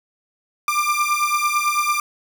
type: beating tone pair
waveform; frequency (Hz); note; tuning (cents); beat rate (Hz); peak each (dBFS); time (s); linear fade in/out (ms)
30% pulse; 1186 / 1195; D6 / D6; +17 / +30; 9; -18; 0.68-2; 2
effects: none